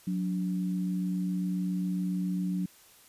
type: tone pair together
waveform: sine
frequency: 182.7 / 290 Hz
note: F#3 / D4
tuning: -22 / -22 cents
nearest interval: minor sixth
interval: 800 cents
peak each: -28 / -37 dBFS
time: 0.07-2.66 s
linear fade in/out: 5 ms
effects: white hiss -57 dBFS RMS until 3.08 s + resampled to 32000 Hz